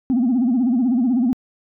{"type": "tone with vibrato", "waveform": "sine", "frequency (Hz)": 246.9, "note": "B3", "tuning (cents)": 0, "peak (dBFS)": -13, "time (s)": [0.1, 1.33], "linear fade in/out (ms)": 0, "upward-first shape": "sine", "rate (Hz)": 16, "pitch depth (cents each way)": 150, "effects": ["tanh soft clip ceiling -12 dBFS"]}